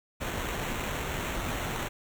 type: noise with sample-and-hold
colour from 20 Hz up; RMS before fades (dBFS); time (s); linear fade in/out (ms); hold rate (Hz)
pink; -33; 0.2-1.89; 20; 4900
effects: none